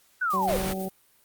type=linear sweep; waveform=sine; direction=down; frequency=1537 to 461.5 Hz; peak=-23 dBFS; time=0.21-0.57 s; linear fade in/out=10 ms
type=noise with tremolo; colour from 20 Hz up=blue; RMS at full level=-41 dBFS; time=0.3-0.9 s; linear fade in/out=5 ms; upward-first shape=square; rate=8.1 Hz; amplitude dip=45%
type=harmonic tone; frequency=190 Hz; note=F#3; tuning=46 cents sharp; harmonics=1 / 2 / 3 / 4; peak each=-31 / -34 / -36 / -37 dBFS; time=0.33-0.89 s; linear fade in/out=10 ms
type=noise; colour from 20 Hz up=pink; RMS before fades=-31 dBFS; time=0.47-0.74 s; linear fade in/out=20 ms
effects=white hiss -62 dBFS RMS until 1.24 s + Opus 48 kbps